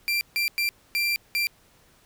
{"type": "tone bursts at uneven times", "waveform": "30% pulse", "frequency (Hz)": 2365, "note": "D7", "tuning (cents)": 12, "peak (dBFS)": -20, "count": 5, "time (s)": [[0.08, 0.21], [0.36, 0.48], [0.58, 0.69], [0.95, 1.16], [1.35, 1.47]], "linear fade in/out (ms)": 0, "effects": ["pink hiss -59 dBFS RMS until 2.05 s"]}